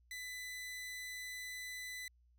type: tone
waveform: sawtooth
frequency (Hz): 1999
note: B6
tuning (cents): +20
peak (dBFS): -40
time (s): 0.11-2.08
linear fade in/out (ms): 2
effects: added 60 Hz sine -66 dBFS peak until 2.38 s